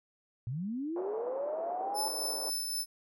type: linear sweep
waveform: sine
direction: up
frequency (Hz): 110 to 880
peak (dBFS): -33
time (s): 0.47-2.08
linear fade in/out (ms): 0
type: band-pass noise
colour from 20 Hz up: pink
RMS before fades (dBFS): -42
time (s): 0.96-2.5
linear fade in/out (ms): 2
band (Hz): 430 to 840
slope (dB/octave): 24
type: tone with tremolo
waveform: 20% pulse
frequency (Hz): 5274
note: E8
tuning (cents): 0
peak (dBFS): -26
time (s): 1.94-2.86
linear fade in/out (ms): 50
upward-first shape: triangle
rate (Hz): 3.8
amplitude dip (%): 35
effects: none